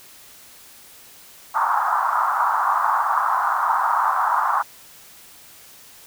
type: band-pass noise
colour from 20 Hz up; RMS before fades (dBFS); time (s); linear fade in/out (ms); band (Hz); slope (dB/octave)
white; -20; 1.54-4.63; 20; 810 to 1300; 48
effects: white hiss -46 dBFS RMS until 6.06 s